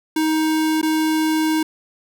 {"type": "tone with dropouts", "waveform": "square", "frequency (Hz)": 314.3, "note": "D#4", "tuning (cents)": 18, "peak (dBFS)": -17, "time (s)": [0.16, 1.63], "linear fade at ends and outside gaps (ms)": 5, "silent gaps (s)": [0.815, 0.828], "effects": []}